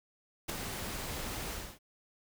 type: noise with ADSR envelope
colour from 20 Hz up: pink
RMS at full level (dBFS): -32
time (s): 0.48-1.79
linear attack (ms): 18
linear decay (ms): 4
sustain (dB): -7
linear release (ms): 270
effects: none